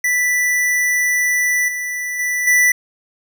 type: tone with level steps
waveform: square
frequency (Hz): 1976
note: B6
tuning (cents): 0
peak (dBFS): -15 / -22 / -18 / -11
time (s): 0.04-2.72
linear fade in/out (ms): 5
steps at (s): 1.68 / 2.19 / 2.47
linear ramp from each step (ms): 5
effects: none